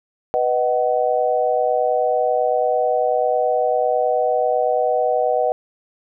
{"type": "chord", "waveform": "sine", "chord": "B major", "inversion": "none", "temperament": "equal with one note detuned", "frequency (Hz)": [493.9, 622.3, 752.1], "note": ["B4", "D#5", "F#5"], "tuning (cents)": [0, 0, 28], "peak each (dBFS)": -20, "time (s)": [0.34, 5.52], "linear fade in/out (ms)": 0, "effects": []}